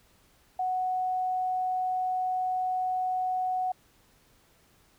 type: tone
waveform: sine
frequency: 740 Hz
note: F#5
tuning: in tune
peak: -26 dBFS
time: 0.59-3.72 s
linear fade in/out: 5 ms
effects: pink hiss -63 dBFS RMS until 4.98 s